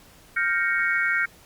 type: chord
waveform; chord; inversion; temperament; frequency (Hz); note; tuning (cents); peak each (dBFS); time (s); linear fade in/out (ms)
sine; G half-diminished seventh; third; equal; 1396.9 / 1568 / 1864.7 / 2217; F6 / G6 / Bb6 / Db7; 0 / 0 / 0 / 0; -26; 0.36-1.26; 10
effects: pink hiss -52 dBFS RMS until 1.45 s + Opus 48 kbps